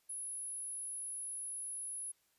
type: tone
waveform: sine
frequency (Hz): 10548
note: E9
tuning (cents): 0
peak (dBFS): -40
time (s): 0.09-2.12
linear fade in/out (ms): 10
effects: white hiss -75 dBFS RMS until 2.38 s + resampled to 32000 Hz